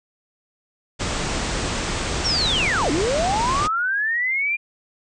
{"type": "low-pass noise", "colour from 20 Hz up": "pink", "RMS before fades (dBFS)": -25, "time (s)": [0.99, 3.68], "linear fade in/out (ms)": 20, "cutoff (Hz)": 8600, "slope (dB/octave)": 96}
{"type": "linear two-way sweep", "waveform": "sine", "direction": "down then up", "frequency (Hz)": [5710, 265.8, 2420], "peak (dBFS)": -19, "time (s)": [2.24, 4.57], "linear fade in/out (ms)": 20, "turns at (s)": 2.91}
{"effects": []}